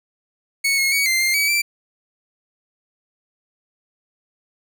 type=tone with pitch steps; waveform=sawtooth; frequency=2213 / 2168 / 2251 / 2086 / 2106 / 2277 / 2342 Hz; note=C#7 / C#7 / C#7 / C7 / C7 / C#7 / D7; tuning=-3 / -39 / +26 / -6 / +11 / +46 / -5 cents; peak=-13 dBFS; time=0.64-1.62 s; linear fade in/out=10 ms; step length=140 ms; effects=none